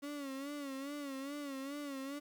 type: tone with vibrato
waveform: 35% pulse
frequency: 279.5 Hz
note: C#4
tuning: 14 cents sharp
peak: -39 dBFS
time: 0.02-2.2 s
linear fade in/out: 20 ms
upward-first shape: sine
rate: 2.4 Hz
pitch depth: 82 cents each way
effects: 11-bit